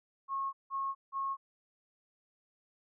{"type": "tone bursts", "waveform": "sine", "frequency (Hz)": 1089, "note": "C#6", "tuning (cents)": -31, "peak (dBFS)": -32, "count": 3, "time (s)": [0.28, 1.37], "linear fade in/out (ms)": 50, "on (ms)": 250, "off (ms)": 170, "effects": []}